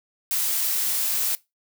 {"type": "noise", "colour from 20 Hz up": "blue", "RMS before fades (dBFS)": -24, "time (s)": [0.31, 1.35], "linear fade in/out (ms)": 0, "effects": ["noise-tail reverb RT60 0.2 s tail -20 dB re dry"]}